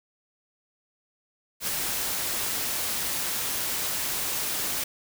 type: noise with ADSR envelope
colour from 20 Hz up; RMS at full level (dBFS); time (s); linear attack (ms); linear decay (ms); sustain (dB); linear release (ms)
white; -27; 1.6-4.84; 75; 3; -2; 6
effects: none